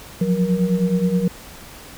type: tone cluster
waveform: sine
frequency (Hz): 174.5 / 184 / 472.3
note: F3 / F#3 / A#4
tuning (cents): -1 / -9 / +23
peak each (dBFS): -21 / -18 / -24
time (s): 0.21-1.28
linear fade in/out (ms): 5
effects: pink hiss -40 dBFS RMS until 1.97 s